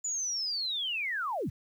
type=linear sweep; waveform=sine; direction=down; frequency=7040 to 65.41 Hz; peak=-30 dBFS; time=0.04-1.5 s; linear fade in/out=10 ms; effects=10-bit